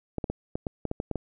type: clicks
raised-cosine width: 2 ms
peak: -16 dBFS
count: 10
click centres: 0.183 / 0.242 / 0.3 / 0.555 / 0.668 / 0.853 / 0.914 / 1.001 / 1.113 / 1.157 s
effects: none